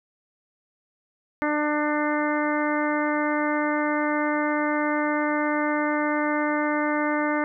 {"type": "harmonic tone", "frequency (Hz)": 298.6, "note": "D4", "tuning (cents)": 29, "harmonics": [1, 2, 3, 4, 5, 6, 7], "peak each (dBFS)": [-25, -28, -30, -31, -32, -33, -33], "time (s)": [1.42, 7.44], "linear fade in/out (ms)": 0, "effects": []}